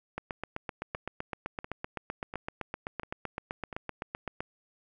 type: two click trains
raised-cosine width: 0.5 ms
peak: -19 / -24 dBFS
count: 34 / 5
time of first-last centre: 0.18-4.405 / 0.95-3.728 s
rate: 7.81 / 1.44 Hz
effects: none